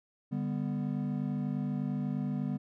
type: chord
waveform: triangle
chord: G major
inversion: second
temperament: equal with one note detuned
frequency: 146.83 / 198.5 / 246.9 Hz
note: D3 / G3 / B3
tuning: 0 / +22 / 0 cents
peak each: -33 dBFS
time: 0.31-2.58 s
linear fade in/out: 20 ms
effects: none